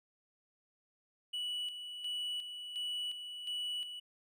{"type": "tone with tremolo", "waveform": "triangle", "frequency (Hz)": 2949, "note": "F#7", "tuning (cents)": -6, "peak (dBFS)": -34, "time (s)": [1.33, 4], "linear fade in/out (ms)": 10, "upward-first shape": "square", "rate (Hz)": 1.4, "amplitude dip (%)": 55, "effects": []}